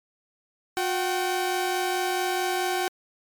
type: tone pair together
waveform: sawtooth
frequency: 361.3 / 767.2 Hz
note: F#4 / G5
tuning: -41 / -37 cents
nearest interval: octave + minor second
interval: 1304 cents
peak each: -23 dBFS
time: 0.77-2.88 s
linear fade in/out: 0 ms
effects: MP3 96 kbps